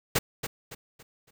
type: noise with echo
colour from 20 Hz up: pink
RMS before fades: -23 dBFS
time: 0.15-0.19 s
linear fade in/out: 10 ms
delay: 280 ms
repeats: 4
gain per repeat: -9 dB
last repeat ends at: 1.31 s
effects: none